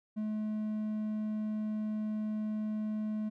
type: tone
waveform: triangle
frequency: 214.3 Hz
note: A3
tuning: 45 cents flat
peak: -30 dBFS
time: 0.16-3.3 s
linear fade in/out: 20 ms
effects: none